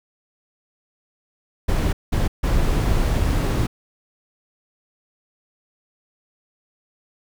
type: noise bursts at uneven times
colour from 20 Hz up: brown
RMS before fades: -19 dBFS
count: 3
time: 1.68-1.93 / 2.12-2.28 / 2.43-3.67 s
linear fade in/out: 10 ms
effects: none